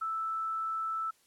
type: tone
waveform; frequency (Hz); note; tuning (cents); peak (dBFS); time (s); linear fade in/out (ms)
sine; 1318.5; E6; 0; -31; 0.01-1.11; 10
effects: white hiss -67 dBFS RMS until 1.26 s + low-pass 12000 Hz 12 dB/octave